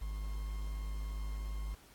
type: tone with quantisation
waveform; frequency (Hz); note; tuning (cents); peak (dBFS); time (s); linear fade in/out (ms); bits
triangle; 51.6; G#1; -10; -34; 0.01-1.75; 10; 9
effects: pink hiss -61 dBFS RMS until 1.94 s + AAC 64 kbps